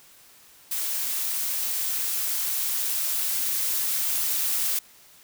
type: noise with level ramp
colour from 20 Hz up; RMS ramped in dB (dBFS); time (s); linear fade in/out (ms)
blue; -28 to -25; 0.71-4.79; 5
effects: white hiss -53 dBFS RMS until 5.23 s